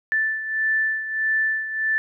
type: beating tone pair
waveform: sine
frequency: 1760 / 1761.6 Hz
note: A6 / A6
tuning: 0 / +2 cents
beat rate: 1.6 Hz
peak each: -21 / -27 dBFS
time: 0.12-1.98 s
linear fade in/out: 0 ms
effects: none